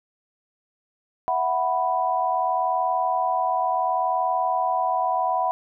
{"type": "chord", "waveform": "sine", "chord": "E suspended second", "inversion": "none", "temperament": "equal", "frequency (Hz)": [659.3, 740, 987.8], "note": ["E5", "F#5", "B5"], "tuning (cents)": [0, 0, 0], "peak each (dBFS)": [-28, -23, -24], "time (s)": [1.28, 5.51], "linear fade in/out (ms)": 0, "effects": []}